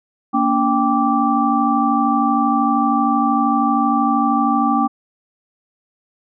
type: tone cluster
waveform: sine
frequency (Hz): 232.4 / 285.3 / 787 / 1168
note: A#3 / C#4 / G5 / D6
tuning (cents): -5 / +50 / +7 / -10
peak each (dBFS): -19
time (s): 0.33-4.88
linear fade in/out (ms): 20
effects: none